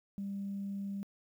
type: tone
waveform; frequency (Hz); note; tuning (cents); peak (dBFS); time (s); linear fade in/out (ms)
sine; 198.5; G3; +22; -35; 0.18-1.03; 0
effects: tanh soft clip ceiling -31 dBFS + 11-bit